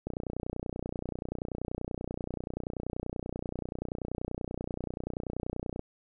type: click train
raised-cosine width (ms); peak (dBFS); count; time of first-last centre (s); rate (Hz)
2; -21; 175; 0.07-5.794; 30.4
effects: none